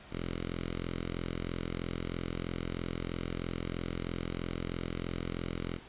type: tone with notch filter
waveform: 5% pulse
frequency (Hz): 43.09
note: F1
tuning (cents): -22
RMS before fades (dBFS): -37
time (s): 0.1-5.8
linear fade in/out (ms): 50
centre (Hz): 800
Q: 0.8
effects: pink hiss -52 dBFS RMS until 5.88 s + resampled to 8000 Hz